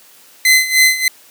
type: tone with tremolo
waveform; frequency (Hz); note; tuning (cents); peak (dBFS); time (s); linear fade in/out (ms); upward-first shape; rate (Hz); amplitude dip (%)
sawtooth; 2044; C7; -41; -3; 0.45-1.08; 2; sine; 3.3; 80
effects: white hiss -45 dBFS RMS until 1.3 s + high-pass 200 Hz 12 dB/octave